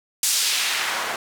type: noise with band-pass filter sweep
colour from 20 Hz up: white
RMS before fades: -23 dBFS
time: 0.23-1.16 s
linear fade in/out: 2 ms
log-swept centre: 7000 to 820 Hz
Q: 0.94
effects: none